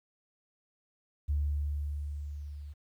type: tone with level ramp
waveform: sine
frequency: 73 Hz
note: D2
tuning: 10 cents flat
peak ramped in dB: -25 to -41 dBFS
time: 1.28-2.74 s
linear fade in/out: 20 ms
effects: tanh soft clip ceiling -21 dBFS + 11-bit